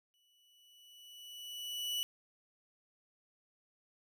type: tone with exponential growth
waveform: 40% pulse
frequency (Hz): 2955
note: F#7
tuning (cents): -3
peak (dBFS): -32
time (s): 0.14-2.03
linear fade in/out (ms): 0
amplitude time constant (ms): 410
effects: none